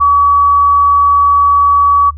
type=tone; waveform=sine; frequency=1137 Hz; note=C#6; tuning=44 cents sharp; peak=-5 dBFS; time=0-2.11 s; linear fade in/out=20 ms; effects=noise-tail reverb RT60 0.1 s tail -22 dB re dry + added 75 Hz sine -25 dBFS peak until 2.17 s